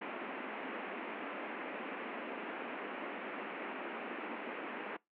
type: band-pass noise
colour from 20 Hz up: pink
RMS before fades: -43 dBFS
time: 0.01-4.97 s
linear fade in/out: 10 ms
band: 220 to 2700 Hz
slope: 48 dB/octave
effects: noise-tail reverb RT60 0.2 s tail -24 dB re dry